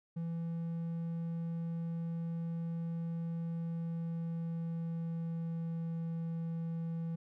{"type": "tone with pitch glide", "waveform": "triangle", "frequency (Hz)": [166.8, 165.46], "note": ["E3", "E3"], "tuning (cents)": [21, 7], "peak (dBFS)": -33, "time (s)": [0.16, 7.16], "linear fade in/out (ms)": 10, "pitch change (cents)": -14, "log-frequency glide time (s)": [3.42, 6], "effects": []}